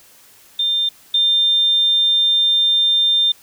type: tone pair in turn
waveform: sine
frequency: 3600 / 3600 Hz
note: A7 / A7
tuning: +39 / +39 cents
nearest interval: unison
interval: 0 cents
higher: neither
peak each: -15 / -12 dBFS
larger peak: second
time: 0.59-0.89 / 1.14-3.32 s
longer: second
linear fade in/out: 5 ms
effects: white hiss -48 dBFS RMS until 3.42 s